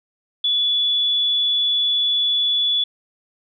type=tone; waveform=sine; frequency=3431 Hz; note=A7; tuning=44 cents flat; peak=-16 dBFS; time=0.44-2.84 s; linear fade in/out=5 ms; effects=none